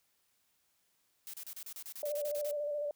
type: noise bursts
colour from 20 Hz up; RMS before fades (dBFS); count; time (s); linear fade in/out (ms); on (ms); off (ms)
blue; -45; 13; 1.27-2.511; 0; 65; 33
type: tone with vibrato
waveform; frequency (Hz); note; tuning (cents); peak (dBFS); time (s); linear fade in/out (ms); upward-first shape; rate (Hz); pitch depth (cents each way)
sine; 587.3; D5; 0; -33; 2.03-2.91; 2; square; 14; 26
effects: white hiss -75 dBFS RMS until 2.95 s